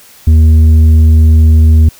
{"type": "tone with tanh clipping", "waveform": "triangle", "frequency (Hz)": 79, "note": "D#2", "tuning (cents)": 27, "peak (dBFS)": -3, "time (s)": [0.27, 1.89], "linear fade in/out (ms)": 5, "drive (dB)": 10, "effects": ["white hiss -39 dBFS RMS until 1.99 s"]}